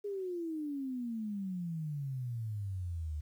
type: exponential sweep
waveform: sine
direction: down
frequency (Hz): 415.3 to 73.42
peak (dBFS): -35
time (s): 0.04-3.21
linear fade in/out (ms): 10
effects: 11-bit